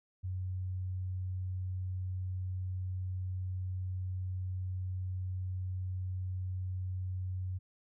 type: tone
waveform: sine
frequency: 92.5 Hz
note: F#2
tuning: in tune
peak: -34 dBFS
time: 0.23-7.59 s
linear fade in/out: 20 ms
effects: none